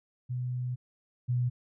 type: tone pair in turn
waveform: sine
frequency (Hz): 124.9 / 123.32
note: B2 / B2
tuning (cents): +20 / -2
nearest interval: unison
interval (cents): 22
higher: first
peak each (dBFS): -30 / -25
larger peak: second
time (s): 0.29-0.76 / 1.28-1.5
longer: first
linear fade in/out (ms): 20
effects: none